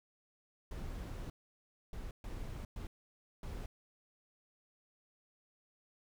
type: noise bursts at uneven times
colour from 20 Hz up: brown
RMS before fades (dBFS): -43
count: 5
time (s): 0.71-1.3 / 1.93-2.11 / 2.24-2.65 / 2.76-2.87 / 3.43-3.66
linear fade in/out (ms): 2
effects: none